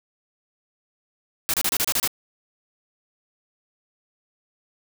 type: noise bursts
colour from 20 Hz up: white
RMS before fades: -22 dBFS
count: 8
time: 1.49-2.076 s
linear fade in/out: 0 ms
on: 47 ms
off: 30 ms
effects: none